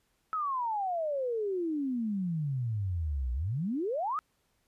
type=exponential two-way sweep; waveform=sine; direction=down then up; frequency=1311 to 59.1 to 1311 Hz; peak=-29 dBFS; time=0.33-4.19 s; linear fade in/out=0 ms; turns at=3.33 s; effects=pink hiss -74 dBFS RMS until 4.67 s + resampled to 32000 Hz